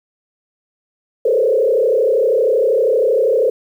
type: tone with frequency modulation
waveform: sine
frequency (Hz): 483.8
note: B4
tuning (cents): -36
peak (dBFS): -11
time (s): 1.25-3.5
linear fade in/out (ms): 5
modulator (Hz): 32.7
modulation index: 1.9
effects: 8-bit